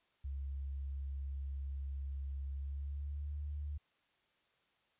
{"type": "tone with pitch glide", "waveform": "sine", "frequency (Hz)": [68.7, 73.21], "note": ["C#2", "D2"], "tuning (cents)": [-15, -5], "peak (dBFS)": -38, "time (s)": [0.24, 3.78], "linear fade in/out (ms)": 10, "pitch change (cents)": 110, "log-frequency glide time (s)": [2.52, 3.35], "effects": ["white hiss -75 dBFS RMS until 4.99 s", "resampled to 8000 Hz"]}